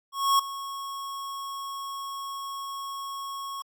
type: tone with ADSR envelope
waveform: square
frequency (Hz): 1100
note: C#6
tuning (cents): -14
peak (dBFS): -18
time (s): 0.12-3.62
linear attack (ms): 270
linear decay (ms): 7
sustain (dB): -16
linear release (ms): 3
effects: AAC 64 kbps